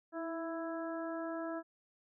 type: harmonic tone with a mistuned harmonic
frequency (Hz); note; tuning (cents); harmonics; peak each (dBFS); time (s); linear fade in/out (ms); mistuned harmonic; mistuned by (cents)
330.8; E4; +6; 1 / 2 / 3 / 4 / 5; -40 / -41 / -49 / -47 / -50; 0.12-1.63; 50; 1; -27
effects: none